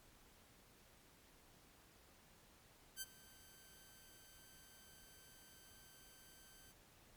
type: tone with ADSR envelope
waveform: 5% pulse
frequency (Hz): 1551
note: G6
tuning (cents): -19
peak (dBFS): -31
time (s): 2.96-6.73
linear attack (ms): 56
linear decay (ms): 30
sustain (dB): -21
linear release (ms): 21
effects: pink hiss -67 dBFS RMS until 7.16 s + MP3 96 kbps